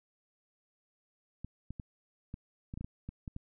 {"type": "clicks", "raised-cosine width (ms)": 5, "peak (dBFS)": -28, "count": 11, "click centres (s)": [1.446, 1.706, 1.798, 2.341, 2.739, 2.775, 2.81, 2.845, 3.09, 3.278, 3.364], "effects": []}